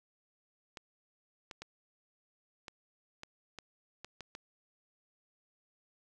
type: clicks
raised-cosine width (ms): 0.2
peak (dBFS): -27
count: 9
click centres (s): 0.772 / 1.512 / 1.62 / 2.682 / 3.234 / 3.587 / 4.046 / 4.207 / 4.351
effects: none